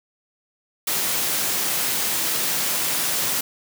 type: high-pass noise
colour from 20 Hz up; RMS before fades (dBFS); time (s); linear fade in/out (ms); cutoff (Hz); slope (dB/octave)
white; -23; 0.87-3.41; 5; 110; 24
effects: none